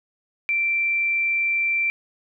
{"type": "tone", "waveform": "sine", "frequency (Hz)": 2349, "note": "D7", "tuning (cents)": 0, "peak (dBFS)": -19, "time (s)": [0.49, 1.9], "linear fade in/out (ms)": 0, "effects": []}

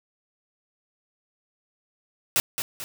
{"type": "noise with echo", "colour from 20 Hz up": "white", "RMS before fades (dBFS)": -21, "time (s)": [2.36, 2.4], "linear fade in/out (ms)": 0, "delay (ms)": 220, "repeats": 2, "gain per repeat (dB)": -7, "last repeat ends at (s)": 2.84, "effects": []}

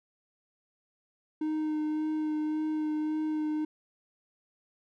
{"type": "tone with vibrato", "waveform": "triangle", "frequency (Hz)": 308, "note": "D#4", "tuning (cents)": -17, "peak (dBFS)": -26, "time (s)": [1.41, 3.65], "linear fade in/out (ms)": 5, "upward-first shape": "sine", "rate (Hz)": 1.8, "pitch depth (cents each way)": 14, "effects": []}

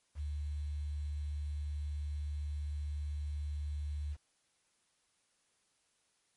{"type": "tone with quantisation", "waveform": "sine", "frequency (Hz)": 73.7, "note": "D2", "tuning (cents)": 7, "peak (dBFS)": -35, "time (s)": [0.15, 4.17], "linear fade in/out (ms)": 50, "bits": 10, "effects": ["white hiss -75 dBFS RMS until 6.36 s", "MP3 48 kbps"]}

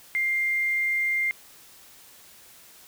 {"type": "tone with quantisation", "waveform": "sine", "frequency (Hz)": 2100, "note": "C7", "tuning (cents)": 6, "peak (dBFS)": -22, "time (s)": [0.15, 1.31], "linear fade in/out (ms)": 0, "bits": 8, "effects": ["white hiss -51 dBFS RMS until 2.87 s"]}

